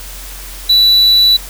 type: tone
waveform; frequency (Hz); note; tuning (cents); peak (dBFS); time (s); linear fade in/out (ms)
triangle; 3952; B7; 0; -4; 0.69-1.37; 10
effects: added 44 Hz sine -29 dBFS peak until 1.49 s + white hiss -31 dBFS RMS until 1.49 s